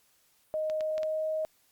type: tone with pitch glide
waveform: sine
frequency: 622.3 to 627.4 Hz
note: D#5 to D#5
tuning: 0 to +14 cents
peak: -28 dBFS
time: 0.54-1.45 s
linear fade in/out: 0 ms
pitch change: +14 cents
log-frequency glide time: 0.81-1.27 s
type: clicks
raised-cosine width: 0.2 ms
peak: -25 dBFS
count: 4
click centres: 0.699 / 0.808 / 0.98 / 1.032 s
effects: white hiss -67 dBFS RMS until 1.71 s + Opus 48 kbps